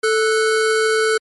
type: tone pair together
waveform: square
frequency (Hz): 439.7 / 1479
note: A4 / F#6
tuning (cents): -1 / -1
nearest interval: octave + major sixth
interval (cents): 2100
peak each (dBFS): -16 / -21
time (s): 0.03-1.18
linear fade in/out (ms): 10
effects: MP3 48 kbps